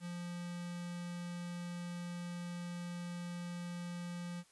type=tone with notch filter; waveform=square; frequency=174.61 Hz; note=F3; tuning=in tune; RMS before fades=-43 dBFS; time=0-4.44 s; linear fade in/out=50 ms; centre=650 Hz; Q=1.4; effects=white hiss -67 dBFS RMS until 4.51 s + resampled to 24000 Hz